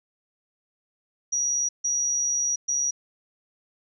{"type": "tone bursts at uneven times", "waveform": "sine", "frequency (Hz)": 5780, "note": "F#8", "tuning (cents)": -41, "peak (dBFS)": -22, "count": 3, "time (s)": [[1.32, 1.69], [1.84, 2.56], [2.68, 2.91]], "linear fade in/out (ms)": 10, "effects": []}